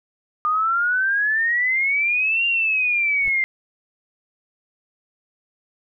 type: exponential two-way sweep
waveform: sine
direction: up then down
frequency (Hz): 1213 to 2794 to 2087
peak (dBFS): -17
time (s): 0.45-3.44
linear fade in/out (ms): 0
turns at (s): 2.46
type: noise with exponential growth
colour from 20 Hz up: brown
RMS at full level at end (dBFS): -31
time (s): 3.17-3.29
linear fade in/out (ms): 5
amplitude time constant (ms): 25
effects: none